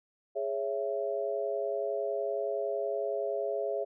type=chord; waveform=sine; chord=C# minor; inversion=second; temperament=just; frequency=415.8 / 554.4 / 665.2 Hz; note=G#4 / C#5 / E5; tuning=+2 / 0 / +16 cents; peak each=-34 dBFS; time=0.35-3.85 s; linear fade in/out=20 ms; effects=none